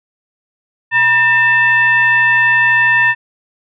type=tone with frequency modulation; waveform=sine; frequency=1803 Hz; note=A6; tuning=42 cents sharp; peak=-8 dBFS; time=0.91-3.15 s; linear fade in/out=50 ms; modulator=839 Hz; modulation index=0.66; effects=none